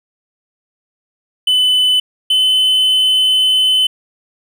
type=tone pair in turn; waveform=triangle; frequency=3010 / 3036 Hz; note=F#7 / F#7; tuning=+29 / +44 cents; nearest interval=unison; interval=15 cents; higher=second; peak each=-8 dBFS; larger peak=neither; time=1.47-2 / 2.3-3.87 s; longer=second; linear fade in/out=5 ms; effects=none